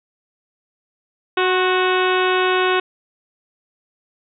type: harmonic tone with a mistuned harmonic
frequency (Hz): 370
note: F#4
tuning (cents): 0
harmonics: 1 / 2 / 3 / 4 / 5 / 6 / 7 / 8 / 9 / 10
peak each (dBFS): -18 / -24 / -22 / -23 / -29 / -31 / -26 / -30 / -32 / -32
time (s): 1.37-2.8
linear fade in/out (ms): 5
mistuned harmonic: 3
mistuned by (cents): -34
effects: none